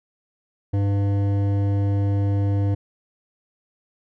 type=tone with hard clipping; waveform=sine; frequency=100 Hz; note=G2; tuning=35 cents sharp; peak=-20 dBFS; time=0.73-2.75 s; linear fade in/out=10 ms; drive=12 dB; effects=none